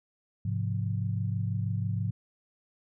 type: chord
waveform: sine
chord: F minor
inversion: first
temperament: just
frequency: 104.77 / 130.96 / 174.61 Hz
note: Ab2 / C3 / F3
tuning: +16 / +2 / 0 cents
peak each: -29 / -34 / -35 dBFS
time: 0.45-2.11 s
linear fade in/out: 5 ms
effects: none